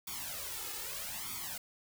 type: noise with flanger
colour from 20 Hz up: white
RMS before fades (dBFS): -41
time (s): 0.07-1.58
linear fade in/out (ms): 5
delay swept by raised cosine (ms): 0.87 to 2.37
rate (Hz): 0.8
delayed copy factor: +0.95
effects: none